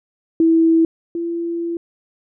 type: tone pair in turn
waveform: sine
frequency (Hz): 327.2 / 338.5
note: E4 / E4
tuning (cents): -13 / +46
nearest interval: minor second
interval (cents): 59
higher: second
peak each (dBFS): -10 / -20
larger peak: first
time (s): 0.4-0.85 / 1.15-1.77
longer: second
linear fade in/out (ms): 2
effects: none